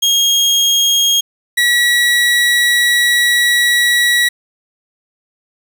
30% pulse tone pair in turn, 3254 / 1930.9 Hz, G#7 / B6, -36 / -40 cents, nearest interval major sixth, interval 904 cents, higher first, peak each -7 dBFS, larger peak neither, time 0.02-1.21 / 1.57-4.29 s, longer second, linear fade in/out 10 ms, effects 7-bit

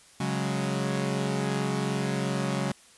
sawtooth chord, C# suspended fourth, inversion none, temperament equal, 138.59 / 185 / 207.7 Hz, C#3 / F#3 / G#3, 0 / 0 / 0 cents, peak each -26 / -27 / -28 dBFS, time 0.2-2.72 s, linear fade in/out 5 ms, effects white hiss -55 dBFS RMS until 2.97 s + resampled to 24000 Hz

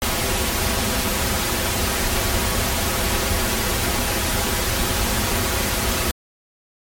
pink noise with comb filter, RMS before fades -21 dBFS, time 0.02-6.11 s, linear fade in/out 0 ms, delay 6.7 ms, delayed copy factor -0.65, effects MP3 64 kbps

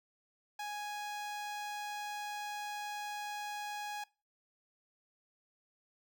sawtooth tone with notch filter, 830.6 Hz, G#5, in tune, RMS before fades -41 dBFS, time 0.59-4.04 s, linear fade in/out 5 ms, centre 11000 Hz, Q 1.4, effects noise-tail reverb RT60 0.3 s tail -22 dB re dry

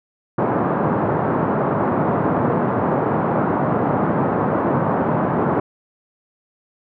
pink band-pass noise, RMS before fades -19 dBFS, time 0.38-5.6 s, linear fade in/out 5 ms, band 130 to 1200 Hz, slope 24 dB/octave, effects none

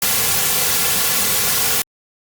white noise with comb filter, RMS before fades -17 dBFS, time 0.02-1.82 s, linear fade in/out 2 ms, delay 3.2 ms, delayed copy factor -0.7, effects Opus 48 kbps

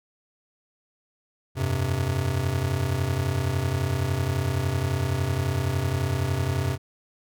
square chord, F suspended second, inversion none, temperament just, 87.31 / 98.22 / 130.96 Hz, F2 / G2 / C3, 0 / +4 / +2 cents, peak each -30 / -29 / -27 dBFS, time 1.55-6.78 s, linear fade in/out 50 ms, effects none

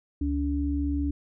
sine tone pair together, 71.3 / 286.3 Hz, C#2 / D4, +49 / -44 cents, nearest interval 2 octaves, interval 2407 cents, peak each -27 dBFS, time 0.21-1.11 s, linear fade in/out 5 ms, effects none

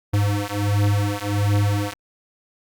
square beating tone pair, 101.6 / 103 Hz, G#2 / G#2, -38 / -14 cents, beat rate 1.4 Hz, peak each -22 dBFS, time 0.13-1.94 s, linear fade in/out 10 ms, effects Opus 48 kbps

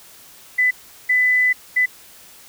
sine tone bursts at uneven times, 2000 Hz, B6, 21 cents sharp, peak -13 dBFS, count 3, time 0.58-0.71 / 1.09-1.53 / 1.76-1.86 s, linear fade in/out 10 ms, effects white hiss -45 dBFS RMS until 2.48 s

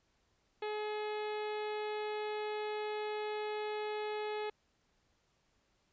harmonic tone, 423.7 Hz, G#4, 35 cents sharp, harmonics 1 / 2 / 3 / 4 / 5 / 6 / 7 / 8 / 9 / 10, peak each -37 / -42 / -51 / -51 / -51 / -51 / -58 / -54 / -60 / -60 dBFS, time 0.62-4.5 s, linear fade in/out 5 ms, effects pink hiss -75 dBFS RMS until 5.92 s + resampled to 16000 Hz

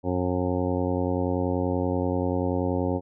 harmonic tone, 90.4 Hz, F#2, 40 cents flat, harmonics 1 / 2 / 3 / 4 / 5 / 6 / 8 / 9 / 10, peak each -29 / -32 / -28 / -32 / -32 / -31 / -38 / -38 / -39 dBFS, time 0.03-3.01 s, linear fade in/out 50 ms, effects none

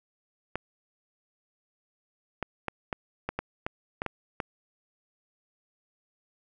clicks, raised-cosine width 0.5 ms, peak -15 dBFS, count 10, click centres 0.556 / 2.427 / 2.683 / 2.928 / 3.29 / 3.39 / 3.665 / 4.019 / 4.063 / 4.402 s, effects none

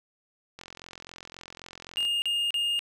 click train, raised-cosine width 0.2 ms, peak -25 dBFS, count 65, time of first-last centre 0.59-2.051 s, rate 43.8 Hz
triangle tone bursts, 2832 Hz, F7, 23 cents sharp, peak -23 dBFS, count 3, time 1.97-2.792 s, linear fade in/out 0 ms, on 250 ms, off 36 ms
effects none

